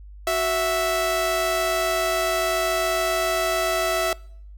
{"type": "tone pair together", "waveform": "sawtooth", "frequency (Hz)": [370, 659.3], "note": ["F#4", "E5"], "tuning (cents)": [0, 0], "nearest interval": "minor seventh", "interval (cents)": 1000, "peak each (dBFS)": [-24, -17], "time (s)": [0.27, 4.13], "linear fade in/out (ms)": 2, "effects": ["noise-tail reverb RT60 0.6 s tail -24 dB re dry", "added 50 Hz sine -39 dBFS peak until 4.57 s"]}